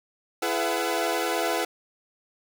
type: tone cluster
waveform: sawtooth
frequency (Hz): 336.3 / 424.9 / 502 / 675 / 746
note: E4 / G#4 / B4 / E5 / F#5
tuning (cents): +35 / +40 / +28 / +41 / +14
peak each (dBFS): -27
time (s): 0.42-1.65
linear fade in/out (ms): 5
effects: none